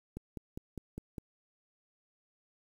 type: click train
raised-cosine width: 3 ms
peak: -27 dBFS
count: 6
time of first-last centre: 0.17-1.182 s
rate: 4.94 Hz
effects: 9-bit